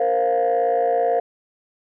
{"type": "chord", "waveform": "sine", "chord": "Bb suspended second", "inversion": "none", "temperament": "just", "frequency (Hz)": [466.2, 524.4, 699.2], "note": ["Bb4", "C5", "F5"], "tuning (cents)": [0, 4, 2], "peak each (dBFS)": [-20, -21, -18], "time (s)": [0, 1.2], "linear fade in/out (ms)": 5, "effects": ["tanh soft clip ceiling -12 dBFS"]}